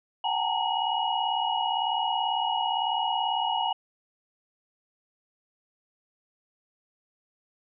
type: tone cluster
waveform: sine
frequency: 749 / 811 / 892 / 930 / 2904 Hz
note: F#5 / G#5 / A5 / A#5 / F#7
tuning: +21 / -41 / +23 / -4 / -33 cents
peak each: -31 dBFS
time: 0.24-3.73 s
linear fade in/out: 5 ms
effects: none